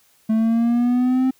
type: linear sweep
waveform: triangle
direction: up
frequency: 218.4 to 262.3 Hz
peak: -13 dBFS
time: 0.29-1.31 s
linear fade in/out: 10 ms
effects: white hiss -58 dBFS RMS until 1.39 s